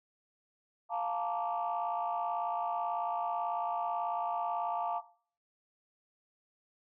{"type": "chord", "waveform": "sine", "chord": "Bb major seventh", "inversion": "second", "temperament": "just", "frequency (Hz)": [699.2, 874.1, 932.3, 1165.4], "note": ["F5", "A5", "Bb5", "D6"], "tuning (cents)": [2, -12, 0, -14], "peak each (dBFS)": [-34, -36, -38, -39], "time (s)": [0.89, 5.02], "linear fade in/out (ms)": 50, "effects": ["noise-tail reverb RT60 0.5 s tail -17 dB re dry", "tanh soft clip ceiling -23 dBFS"]}